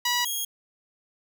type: tone pair in turn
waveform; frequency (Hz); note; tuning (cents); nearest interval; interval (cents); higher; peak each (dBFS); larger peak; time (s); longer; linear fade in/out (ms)
10% pulse; 973 / 3273; B5 / G#7; -26 / -26; octave + major sixth; 2100; second; -14 / -19; first; 0.05-0.25 / 0.25-0.45; neither; 5
effects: none